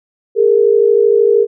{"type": "tone pair together", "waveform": "sine", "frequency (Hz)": [409.6, 462.6], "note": ["G#4", "A#4"], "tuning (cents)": [-24, -13], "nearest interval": "major second", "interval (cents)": 211, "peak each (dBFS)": -10, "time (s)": [0.35, 1.47], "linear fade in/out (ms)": 50, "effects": []}